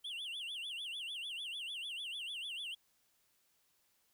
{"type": "tone with vibrato", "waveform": "triangle", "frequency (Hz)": 3072, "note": "G7", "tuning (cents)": -36, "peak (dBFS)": -39, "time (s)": [0.04, 2.75], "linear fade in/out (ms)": 10, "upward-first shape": "sine", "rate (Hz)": 6.7, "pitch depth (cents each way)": 220, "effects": ["white hiss -75 dBFS RMS until 4.13 s"]}